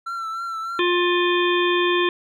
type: tone with vibrato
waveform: triangle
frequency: 1346 Hz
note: E6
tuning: 36 cents sharp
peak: -24 dBFS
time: 0.06-0.8 s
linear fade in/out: 10 ms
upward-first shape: triangle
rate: 3.3 Hz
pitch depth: 43 cents each way
type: harmonic tone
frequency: 352.8 Hz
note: F4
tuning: 18 cents sharp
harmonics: 1 / 3 / 5 / 7 / 9 / 10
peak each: -19 / -24 / -26 / -27 / -29 / -29 dBFS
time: 0.79-2.09 s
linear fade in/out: 2 ms
effects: none